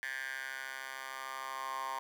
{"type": "tone with high-pass filter sweep", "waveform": "10% pulse", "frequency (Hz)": 133.1, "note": "C3", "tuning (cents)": 30, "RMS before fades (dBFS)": -41, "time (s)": [0.03, 1.99], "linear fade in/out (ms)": 0, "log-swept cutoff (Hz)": [1700, 1000], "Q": 8.7, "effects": []}